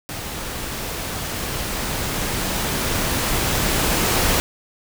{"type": "noise with level ramp", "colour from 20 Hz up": "pink", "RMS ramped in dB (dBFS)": [-30, -18], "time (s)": [0.09, 4.4], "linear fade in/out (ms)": 0, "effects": []}